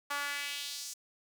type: tone with high-pass filter sweep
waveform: sawtooth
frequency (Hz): 286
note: D4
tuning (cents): -46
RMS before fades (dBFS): -38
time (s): 0.1-0.94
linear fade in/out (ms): 10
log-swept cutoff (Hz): 1100 to 6600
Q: 1.9
effects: 10-bit

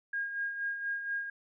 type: tone with tremolo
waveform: sine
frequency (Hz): 1625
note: G#6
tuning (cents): -38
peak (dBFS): -30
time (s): 0.13-1.3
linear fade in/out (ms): 5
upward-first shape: sine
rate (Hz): 4.2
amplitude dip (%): 55
effects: none

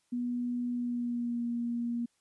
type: tone with pitch glide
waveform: sine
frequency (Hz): 243.6 to 236.9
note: B3 to A#3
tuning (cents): -24 to +28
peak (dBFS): -30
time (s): 0.12-2.06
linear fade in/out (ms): 10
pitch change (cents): -48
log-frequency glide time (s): 0.72-1.44
effects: white hiss -74 dBFS RMS until 2.2 s + resampled to 24000 Hz

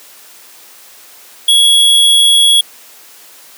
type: tone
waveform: square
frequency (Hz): 3341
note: G#7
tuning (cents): +10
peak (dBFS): -6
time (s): 1.48-2.61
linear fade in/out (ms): 5
effects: white hiss -39 dBFS RMS until 3.57 s + high-pass 300 Hz 12 dB/octave

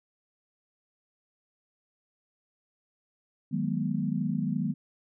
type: chord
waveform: sine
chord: G# minor seventh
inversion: second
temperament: equal with one note detuned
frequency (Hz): 155.56 / 185 / 207.7 / 241.9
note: D#3 / F#3 / G#3 / B3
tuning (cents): 0 / 0 / 0 / -36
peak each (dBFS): -32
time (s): 3.51-4.74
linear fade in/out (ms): 20
effects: none

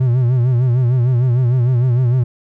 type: tone with vibrato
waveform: triangle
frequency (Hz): 124.1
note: B2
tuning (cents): +9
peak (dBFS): -9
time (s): 0-2.24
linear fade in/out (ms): 10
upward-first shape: sine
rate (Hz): 6.6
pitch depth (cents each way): 93
effects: none

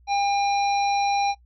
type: harmonic tone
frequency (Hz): 803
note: G5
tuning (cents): +41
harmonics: 1 / 3 / 5 / 7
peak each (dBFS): -20 / -30 / -34 / -37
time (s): 0.07-1.35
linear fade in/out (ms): 50
effects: noise-tail reverb RT60 0.1 s tail -22 dB re dry + added 60 Hz sine -52 dBFS peak until 1.45 s

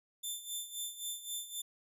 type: tone with tremolo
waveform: 10% pulse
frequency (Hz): 3546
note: A7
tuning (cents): +13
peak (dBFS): -28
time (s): 0.23-1.62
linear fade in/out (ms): 10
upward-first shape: sine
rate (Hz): 3.8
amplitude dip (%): 75
effects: resampled to 32000 Hz

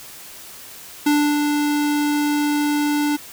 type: tone with ADSR envelope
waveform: square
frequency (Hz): 294.1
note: D4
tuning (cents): +3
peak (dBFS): -14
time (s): 1.06-3.17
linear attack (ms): 7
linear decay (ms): 300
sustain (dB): -4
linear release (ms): 17
effects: white hiss -39 dBFS RMS until 3.32 s

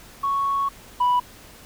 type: tone pair in turn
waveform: sine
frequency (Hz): 1108.7 / 985.1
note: C#6 / B5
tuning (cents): 0 / -5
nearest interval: major second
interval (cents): 205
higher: first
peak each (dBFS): -19 / -14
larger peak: second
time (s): 0.23-0.69 / 1-1.2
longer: first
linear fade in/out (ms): 10
effects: tanh soft clip ceiling -15 dBFS + pink hiss -46 dBFS RMS until 1.65 s

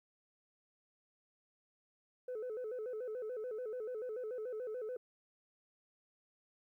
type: tone with vibrato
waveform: sine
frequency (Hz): 466.2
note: A#4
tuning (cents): 0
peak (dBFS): -37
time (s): 2.28-4.97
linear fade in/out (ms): 5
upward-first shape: square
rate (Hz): 6.9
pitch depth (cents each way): 130
effects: tanh soft clip ceiling -37 dBFS + 13-bit

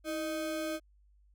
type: ring-modulated tone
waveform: square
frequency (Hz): 468.7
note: A#4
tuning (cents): +9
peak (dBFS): -31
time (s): 0.04-0.8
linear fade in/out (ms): 50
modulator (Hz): 147
effects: added 50 Hz sine -61 dBFS peak until 1.34 s

